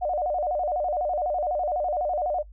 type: tone with vibrato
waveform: sine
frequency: 659.3 Hz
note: E5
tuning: in tune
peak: -23 dBFS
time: 0.01-2.43 s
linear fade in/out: 20 ms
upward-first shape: square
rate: 12 Hz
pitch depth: 170 cents each way
effects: noise-tail reverb RT60 0.1 s tail -20 dB re dry + added 50 Hz sine -43 dBFS peak until 2.52 s